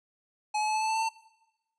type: tone with pitch steps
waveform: square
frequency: 848 / 854.9 / 861.8 / 868.8 / 875.9 / 883 / 890.2 / 897.4 Hz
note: G#5 / G#5 / A5 / A5 / A5 / A5 / A5 / A5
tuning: +36 / +50 / -36 / -22 / -8 / +6 / +20 / +34 cents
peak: -27 dBFS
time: 0.54-1.092 s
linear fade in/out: 10 ms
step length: 69 ms
effects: noise-tail reverb RT60 1.0 s tail -21 dB re dry + resampled to 22050 Hz

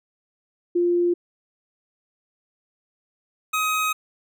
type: tone pair in turn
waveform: sine / 25% pulse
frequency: 349.2 / 1261 Hz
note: F4 / D#6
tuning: 0 / +23 cents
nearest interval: octave + minor seventh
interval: 2223 cents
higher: second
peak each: -17 dBFS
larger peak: neither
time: 0.75-1.14 / 3.53-3.93 s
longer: second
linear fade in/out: 10 ms
effects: none

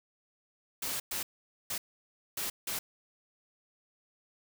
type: noise bursts at uneven times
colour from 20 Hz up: white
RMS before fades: -35 dBFS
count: 5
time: 0.82-1 / 1.11-1.23 / 1.7-1.78 / 2.37-2.5 / 2.67-2.79 s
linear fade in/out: 5 ms
effects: none

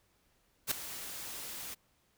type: noise with ADSR envelope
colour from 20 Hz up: white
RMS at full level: -29 dBFS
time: 0.67-1.75 s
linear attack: 44 ms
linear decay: 3 ms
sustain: -14 dB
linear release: 19 ms
effects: pink hiss -72 dBFS RMS until 2.17 s

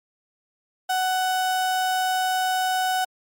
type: tone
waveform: 35% pulse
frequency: 745 Hz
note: F#5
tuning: 12 cents sharp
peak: -19 dBFS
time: 0.89-3.05 s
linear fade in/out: 10 ms
effects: MP3 64 kbps

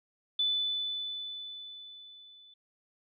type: tone with level ramp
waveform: sine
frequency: 3495 Hz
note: A7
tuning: 12 cents flat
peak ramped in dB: -25 to -54 dBFS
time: 0.39-2.54 s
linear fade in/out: 5 ms
effects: none

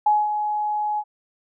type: tone with ADSR envelope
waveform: sine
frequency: 842 Hz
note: G#5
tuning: 24 cents sharp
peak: -13 dBFS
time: 0.06-1.04 s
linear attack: 6 ms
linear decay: 210 ms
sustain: -8 dB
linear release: 54 ms
effects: none

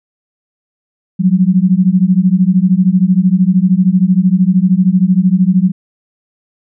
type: beating tone pair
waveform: sine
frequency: 178.5 / 191.5 Hz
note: F3 / G3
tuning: +38 / -40 cents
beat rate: 13 Hz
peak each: -10 dBFS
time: 1.19-5.72 s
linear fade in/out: 20 ms
effects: none

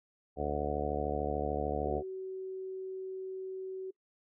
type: harmonic tone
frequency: 73.42 Hz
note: D2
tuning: in tune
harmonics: 1 / 2 / 3 / 4 / 5 / 6 / 7 / 8 / 9 / 10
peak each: -39 / -43 / -43 / -41 / -43 / -37 / -39 / -41 / -41 / -38 dBFS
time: 0.36-2.03 s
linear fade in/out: 50 ms
type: tone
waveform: sine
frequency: 377.9 Hz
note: F#4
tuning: 37 cents sharp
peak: -37 dBFS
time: 1.85-3.91 s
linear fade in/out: 10 ms
effects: noise-tail reverb RT60 0.1 s tail -23 dB re dry

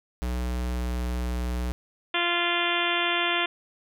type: tone with pitch glide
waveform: square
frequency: 61.4 to 61.05 Hz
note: B1 to B1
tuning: -9 to -19 cents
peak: -27 dBFS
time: 0.22-1.72 s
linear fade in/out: 0 ms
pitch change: -10 cents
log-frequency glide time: 0.58-1.01 s
type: harmonic tone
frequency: 346.5 Hz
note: F4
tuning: 14 cents flat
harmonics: 1 / 2 / 3 / 4 / 5 / 6 / 7 / 8 / 9 / 10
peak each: -32 / -32 / -32 / -32 / -32 / -32 / -32 / -32 / -32 / -32 dBFS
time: 2.14-3.46 s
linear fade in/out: 5 ms
effects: none

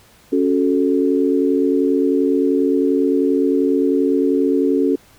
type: chord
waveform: sine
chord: F# minor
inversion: second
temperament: equal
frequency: 277.2 / 370 / 440 Hz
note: C#4 / F#4 / A4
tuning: 0 / 0 / 0 cents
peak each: -16 / -19 / -19 dBFS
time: 0.32-4.96 s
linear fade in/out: 10 ms
effects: pink hiss -50 dBFS RMS until 5.18 s

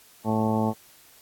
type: harmonic tone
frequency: 109.7 Hz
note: A2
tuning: 5 cents flat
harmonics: 1 / 2 / 3 / 4 / 5 / 6 / 7 / 8 / 10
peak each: -29 / -24 / -33 / -32 / -33 / -34 / -34 / -30 / -39 dBFS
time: 0.24-0.74 s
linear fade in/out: 50 ms
effects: white hiss -54 dBFS RMS until 1.21 s + AAC 64 kbps

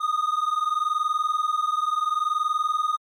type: tone pair together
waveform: triangle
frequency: 1223.8 / 1244.5 Hz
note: D#6 / D#6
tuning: -29 / 0 cents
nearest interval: unison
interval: 29 cents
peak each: -23 / -23 dBFS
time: 0-2.97 s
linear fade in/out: 20 ms
effects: Opus 48 kbps

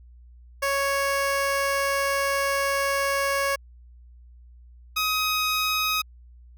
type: tone pair in turn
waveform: 15% pulse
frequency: 554.4 / 1259.8 Hz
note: C#5 / D#6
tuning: 0 / +21 cents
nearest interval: octave + major second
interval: 1421 cents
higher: second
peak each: -16 dBFS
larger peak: neither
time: 0.62-3.56 / 4.96-6.02 s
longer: first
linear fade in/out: 10 ms
effects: added 60 Hz sine -46 dBFS peak until 6.57 s

